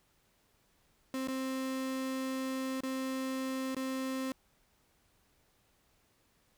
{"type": "tone with dropouts", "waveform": "35% pulse", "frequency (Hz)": 263, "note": "C4", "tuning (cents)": 9, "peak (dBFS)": -32, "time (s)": [1.14, 4.32], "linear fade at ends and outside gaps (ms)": 1, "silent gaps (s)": [[1.274, 1.284], [2.806, 2.834], [3.747, 3.766]], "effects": ["pink hiss -71 dBFS RMS until 6.57 s"]}